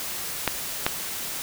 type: clicks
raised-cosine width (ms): 0.3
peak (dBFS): -4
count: 2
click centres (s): 0.477 / 0.865
effects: white hiss -32 dBFS RMS until 1.42 s